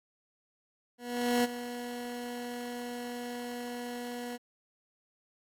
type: tone with ADSR envelope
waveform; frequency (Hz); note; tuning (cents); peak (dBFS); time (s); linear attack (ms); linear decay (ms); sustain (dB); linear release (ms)
20% pulse; 242.5; B3; -31; -19; 0.98-4.38; 460; 24; -13; 29
effects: AAC 64 kbps